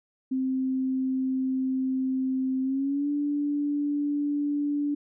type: tone with pitch glide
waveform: sine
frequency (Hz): 261.6 to 290.3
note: C4 to D4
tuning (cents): 0 to -20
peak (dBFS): -24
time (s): 0.31-4.95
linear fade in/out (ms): 10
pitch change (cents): +180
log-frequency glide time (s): 2.62-3.09
effects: none